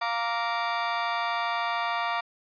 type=chord; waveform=30% pulse; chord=Bb major; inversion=second; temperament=just; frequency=699.2 / 932.3 / 1165.4 Hz; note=F5 / Bb5 / D6; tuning=+2 / 0 / -14 cents; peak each=-28 dBFS; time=0.01-2.21 s; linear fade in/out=10 ms; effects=resampled to 11025 Hz